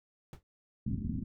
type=noise with exponential decay; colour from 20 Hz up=brown; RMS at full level=-39 dBFS; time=0.33-0.43 s; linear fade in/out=1 ms; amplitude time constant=20 ms
type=low-pass noise; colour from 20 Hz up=white; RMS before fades=-35 dBFS; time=0.86-1.24 s; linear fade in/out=5 ms; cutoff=260 Hz; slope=48 dB/octave
effects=none